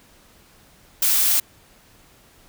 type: noise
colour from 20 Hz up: blue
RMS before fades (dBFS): -18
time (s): 1.02-1.4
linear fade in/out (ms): 5
effects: pink hiss -53 dBFS RMS until 2.48 s